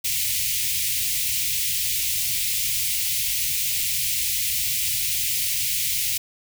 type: band-stop noise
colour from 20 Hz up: white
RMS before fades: -24 dBFS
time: 0.04-6.18 s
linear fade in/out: 10 ms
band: 150 to 2100 Hz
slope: 48 dB/octave
effects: none